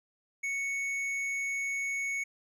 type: tone with hard clipping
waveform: triangle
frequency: 2217 Hz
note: C#7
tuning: in tune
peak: -32 dBFS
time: 0.43-2.24 s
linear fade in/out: 10 ms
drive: 10 dB
effects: none